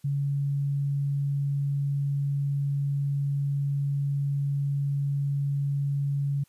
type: tone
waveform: sine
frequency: 140.9 Hz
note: C#3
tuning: 29 cents sharp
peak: -24 dBFS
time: 0.04-6.44 s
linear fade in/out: 10 ms
effects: white hiss -65 dBFS RMS until 6.48 s + resampled to 32000 Hz